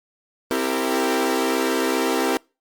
sawtooth chord, C dominant seventh, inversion none, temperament equal with one note detuned, 261.6 / 329.6 / 392 / 459.2 Hz, C4 / E4 / G4 / Bb4, 0 / 0 / 0 / -26 cents, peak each -21 dBFS, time 0.51-2.37 s, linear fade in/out 0 ms, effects noise-tail reverb RT60 0.3 s tail -26 dB re dry + Opus 32 kbps

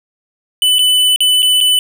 square tone with dropouts, 2997 Hz, F#7, 22 cents sharp, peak -9 dBFS, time 0.62-1.79 s, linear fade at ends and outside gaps 1 ms, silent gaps 0.785-0.791 / 1.161-1.205 / 1.422-1.428 / 1.605-1.61 s, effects none

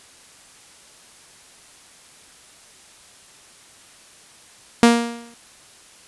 sawtooth tone with exponential decay, 234.8 Hz, A#3, 13 cents sharp, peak -3 dBFS, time 4.83-5.34 s, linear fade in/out 0 ms, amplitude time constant 110 ms, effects white hiss -48 dBFS RMS until 6.07 s + resampled to 24000 Hz

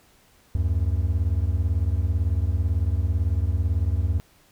triangle beating tone pair, 74.5 / 92.5 Hz, D2 / F#2, +25 / 0 cents, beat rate 18 Hz, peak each -21 dBFS, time 0.55-4.2 s, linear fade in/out 0 ms, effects pink hiss -58 dBFS RMS until 4.51 s

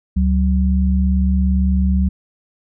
sine tone pair together, 70.53 / 188.3 Hz, C#2 / F#3, +31 / +31 cents, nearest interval octave + perfect fourth, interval 1700 cents, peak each -14 / -17 dBFS, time 0.16-2.09 s, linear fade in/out 10 ms, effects none

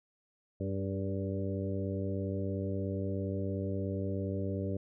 harmonic tone with a mistuned harmonic, 97 Hz, G2, 18 cents flat, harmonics 1 / 2 / 3 / 4 / 5 / 6, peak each -35 / -38 / -40 / -41 / -42 / -43 dBFS, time 0.6-4.77 s, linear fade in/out 5 ms, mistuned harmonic 4, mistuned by +31 cents, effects none

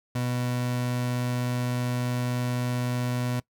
30% pulse tone, 123.47 Hz, B2, in tune, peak -23 dBFS, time 0.15-3.4 s, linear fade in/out 5 ms, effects noise-tail reverb RT60 0.1 s tail -21 dB re dry

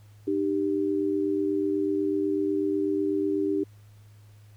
sine tone pair together, 303.9 / 392 Hz, D#4 / G4, -41 / 0 cents, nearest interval major third, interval 441 cents, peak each -26 dBFS, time 0.27-3.64 s, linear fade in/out 10 ms, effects added 104 Hz sine -49 dBFS peak until 4.56 s + pink hiss -63 dBFS RMS until 4.56 s

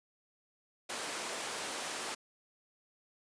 pink high-pass noise, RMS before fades -39 dBFS, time 0.89-2.15 s, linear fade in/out 10 ms, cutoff 430 Hz, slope 12 dB/octave, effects resampled to 22050 Hz

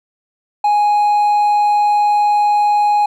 triangle tone with hard clipping, 830.6 Hz, G#5, in tune, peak -11 dBFS, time 0.64-3.06 s, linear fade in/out 5 ms, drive 5 dB, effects none

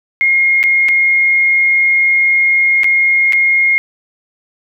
sine tone with dropouts, 2142 Hz, C7, 40 cents sharp, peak -8 dBFS, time 0.21-3.78 s, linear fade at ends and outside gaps 0 ms, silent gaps 0.63-0.638 / 0.885-0.889 / 2.834-2.843 / 3.324-3.332 s, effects none

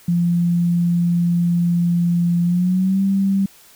sine tone with pitch glide, 172.8 to 195.09 Hz, F3 to G3, -18 to -8 cents, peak -14 dBFS, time 0.08-3.46 s, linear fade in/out 5 ms, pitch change +210 cents, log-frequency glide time 2.44-3.02 s, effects white hiss -48 dBFS RMS until 3.75 s

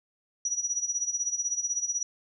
sine tone with tremolo, 5830 Hz, F#8, 26 cents flat, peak -24 dBFS, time 0.45-2.03 s, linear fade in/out 2 ms, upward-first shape sine, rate 16 Hz, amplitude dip 80%, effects none

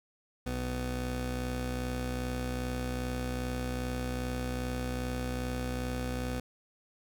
25% pulse tone pair together, 62.5 / 250 Hz, B1 / B3, +21 / +21 cents, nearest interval 2 octaves, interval 2400 cents, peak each -31 / -32 dBFS, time 0.46-6.4 s, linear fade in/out 5 ms, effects none

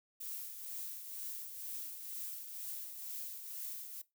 violet noise with tremolo, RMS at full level -42 dBFS, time 0.2-4.02 s, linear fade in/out 10 ms, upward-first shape triangle, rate 2.1 Hz, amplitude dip 55%, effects noise-tail reverb RT60 0.2 s tail -19 dB re dry

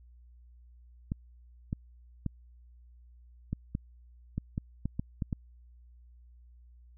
clicks, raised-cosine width 5 ms, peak -19 dBFS, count 11, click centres 1.119 / 1.729 / 2.263 / 3.53 / 3.751 / 4.38 / 4.579 / 4.856 / 4.995 / 5.222 / 5.328 s, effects added 60 Hz sine -53 dBFS peak until 6.97 s

